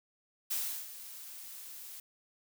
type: noise with ADSR envelope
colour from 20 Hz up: blue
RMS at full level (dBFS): -33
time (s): 0.5-2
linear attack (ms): 15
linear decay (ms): 350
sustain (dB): -14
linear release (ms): 3
effects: none